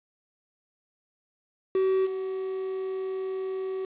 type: tone with level steps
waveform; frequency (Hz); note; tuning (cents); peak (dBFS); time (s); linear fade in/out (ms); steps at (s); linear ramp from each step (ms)
triangle; 380; F#4; +46; -19 / -27; 1.75-3.85; 2; 2.05; 20
effects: resampled to 8000 Hz + 8-bit